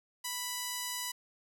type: tone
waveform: 5% pulse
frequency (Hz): 987.8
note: B5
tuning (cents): 0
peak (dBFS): -23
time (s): 0.24-1.12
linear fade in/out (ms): 10
effects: none